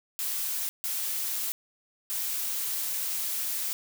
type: noise bursts at uneven times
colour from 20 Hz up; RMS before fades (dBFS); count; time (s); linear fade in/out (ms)
blue; -31; 3; 0.19-0.69 / 0.84-1.52 / 2.1-3.73; 0
effects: none